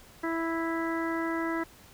harmonic tone, 329.6 Hz, E4, in tune, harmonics 1 / 2 / 3 / 4 / 5 / 6, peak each -30 / -38 / -37 / -38 / -39 / -39 dBFS, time 0.23-1.64 s, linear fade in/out 10 ms, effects pink hiss -54 dBFS RMS until 1.93 s

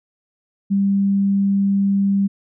sine tone, 197.8 Hz, G3, 16 cents sharp, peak -14 dBFS, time 0.7-2.28 s, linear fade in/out 20 ms, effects none

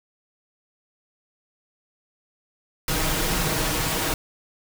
pink noise with comb filter, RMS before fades -24 dBFS, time 2.88-4.14 s, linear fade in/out 2 ms, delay 6.3 ms, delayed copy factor +0.55, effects none

